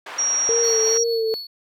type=band-pass noise; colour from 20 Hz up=white; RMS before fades=-35 dBFS; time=0.06-0.98 s; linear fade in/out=5 ms; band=580 to 1800 Hz; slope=12 dB/octave
type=tone; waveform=sine; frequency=5660 Hz; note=F8; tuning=22 cents sharp; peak=-18 dBFS; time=0.18-1.04 s; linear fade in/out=10 ms
type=tone with vibrato; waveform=sine; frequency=454.1 Hz; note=A#4; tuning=45 cents flat; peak=-19 dBFS; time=0.49-1.34 s; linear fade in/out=0 ms; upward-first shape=sine; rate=2.2 Hz; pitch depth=44 cents each way
type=tone with tremolo; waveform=triangle; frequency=4411 Hz; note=C#8; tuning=9 cents flat; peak=-25 dBFS; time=0.63-1.47 s; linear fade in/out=5 ms; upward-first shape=triangle; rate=4.5 Hz; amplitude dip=70%
effects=none